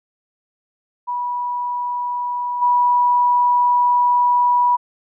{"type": "tone with level steps", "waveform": "sine", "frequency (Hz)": 976, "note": "B5", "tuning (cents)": -21, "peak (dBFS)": [-20, -12], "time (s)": [1.07, 4.77], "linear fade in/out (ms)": 20, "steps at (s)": 2.61, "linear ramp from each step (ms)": 20, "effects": []}